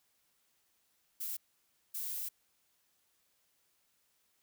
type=noise bursts at uneven times; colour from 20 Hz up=violet; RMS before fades=-39 dBFS; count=2; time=1.2-1.37 / 1.94-2.29 s; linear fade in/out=10 ms; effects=white hiss -75 dBFS RMS until 4.42 s